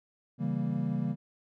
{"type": "chord", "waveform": "triangle", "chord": "C# diminished seventh", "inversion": "none", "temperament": "equal", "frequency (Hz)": [138.59, 164.81, 196, 233.1], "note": ["C#3", "E3", "G3", "Bb3"], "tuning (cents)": [0, 0, 0, 0], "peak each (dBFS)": -32, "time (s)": [0.38, 1.16], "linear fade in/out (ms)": 50, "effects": []}